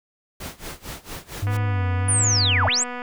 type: noise with tremolo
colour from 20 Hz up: pink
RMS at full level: -33 dBFS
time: 0.4-1.57 s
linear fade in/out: 5 ms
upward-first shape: sine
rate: 4.4 Hz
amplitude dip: 90%
type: tone with vibrato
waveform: triangle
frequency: 98 Hz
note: G2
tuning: in tune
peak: -18 dBFS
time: 1.42-2.69 s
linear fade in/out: 10 ms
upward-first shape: sine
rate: 1.5 Hz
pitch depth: 110 cents each way
type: click train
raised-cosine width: 0.5 ms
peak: -18 dBFS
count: 382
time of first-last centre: 1.47-3.019 s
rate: 246 Hz
type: linear two-way sweep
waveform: sine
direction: down then up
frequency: 9800 to 587.3 to 8300 Hz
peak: -18 dBFS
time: 2.08-2.84 s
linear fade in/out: 10 ms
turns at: 2.66 s
effects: none